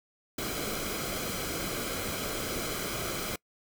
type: noise with comb filter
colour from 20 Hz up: pink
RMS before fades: -34 dBFS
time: 0.38-3.36 s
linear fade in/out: 5 ms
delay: 1.1 ms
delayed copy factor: -0.6
effects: noise-tail reverb RT60 0.1 s tail -25 dB re dry